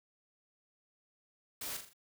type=noise with echo; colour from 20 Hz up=white; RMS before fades=-41 dBFS; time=1.61-1.77 s; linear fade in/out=5 ms; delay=41 ms; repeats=4; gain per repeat=-6 dB; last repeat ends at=1.934 s; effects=none